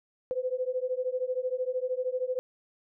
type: beating tone pair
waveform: sine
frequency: 502 / 515 Hz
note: B4 / C5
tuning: +28 / -28 cents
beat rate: 13 Hz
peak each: -31 / -31 dBFS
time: 0.31-2.39 s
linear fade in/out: 0 ms
effects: none